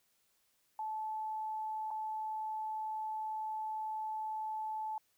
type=tone with dropouts; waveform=sine; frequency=869 Hz; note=A5; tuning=22 cents flat; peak=-36 dBFS; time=0.79-4.98 s; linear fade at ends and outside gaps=2 ms; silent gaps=1.906-1.911 s; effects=white hiss -75 dBFS RMS until 5.17 s